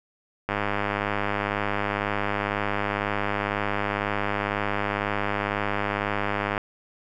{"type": "click train", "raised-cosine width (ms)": 0.5, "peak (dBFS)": -10, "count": 622, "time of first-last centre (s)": [0.49, 6.578], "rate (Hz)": 102, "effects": []}